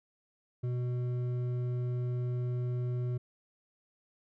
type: tone with hard clipping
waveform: triangle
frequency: 123.47 Hz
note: B2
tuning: in tune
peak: -32 dBFS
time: 0.63-3.18 s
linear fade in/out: 10 ms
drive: 11 dB
effects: none